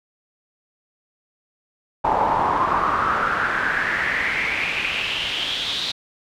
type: noise with band-pass filter sweep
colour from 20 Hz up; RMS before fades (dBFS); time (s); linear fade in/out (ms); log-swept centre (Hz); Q
brown; -22; 2.04-5.92; 10; 840 to 3900; 5.5
effects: none